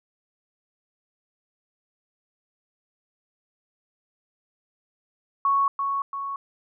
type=tone with echo; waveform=sine; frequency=1108.7 Hz; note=C#6; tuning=in tune; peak=-18 dBFS; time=5.45-5.68 s; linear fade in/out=2 ms; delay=340 ms; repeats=2; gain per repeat=-5 dB; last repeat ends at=6.36 s; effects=none